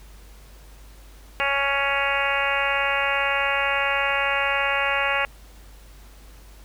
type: harmonic tone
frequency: 278.3 Hz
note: C#4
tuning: 7 cents sharp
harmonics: 2 / 3 / 4 / 5 / 6 / 7 / 8 / 9 / 10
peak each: -29 / -29 / -29 / -29 / -29 / -29 / -29 / -29 / -29 dBFS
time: 1.4-5.25 s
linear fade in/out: 0 ms
effects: added 50 Hz sine -44 dBFS peak until 6.64 s + pink hiss -52 dBFS RMS until 6.64 s